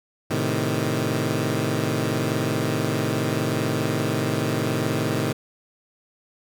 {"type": "chord", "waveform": "15% pulse", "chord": "A diminished", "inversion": "none", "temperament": "equal", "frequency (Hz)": [110, 130.81, 155.56], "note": ["A2", "C3", "Eb3"], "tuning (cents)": [0, 0, 0], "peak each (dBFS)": -20, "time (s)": [0.3, 5.33], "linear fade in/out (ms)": 10, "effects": []}